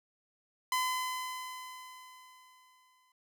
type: tone with exponential decay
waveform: sawtooth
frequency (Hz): 1018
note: C6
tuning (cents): -48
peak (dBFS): -24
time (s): 0.72-3.12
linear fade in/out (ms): 2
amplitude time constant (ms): 520
effects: none